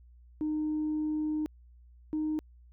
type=tone pair in turn; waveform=sine; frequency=306.5 / 308.5 Hz; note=D#4 / D#4; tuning=-26 / -15 cents; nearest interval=unison; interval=11 cents; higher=second; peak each=-27 dBFS; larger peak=neither; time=0.41-1.46 / 2.13-2.39 s; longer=first; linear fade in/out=0 ms; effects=tanh soft clip ceiling -25 dBFS + added 60 Hz sine -53 dBFS peak until 2.72 s